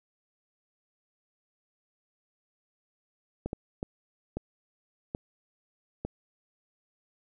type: clicks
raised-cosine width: 2 ms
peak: -19 dBFS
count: 6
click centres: 3.46 / 3.531 / 3.829 / 4.37 / 5.149 / 6.05 s
effects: none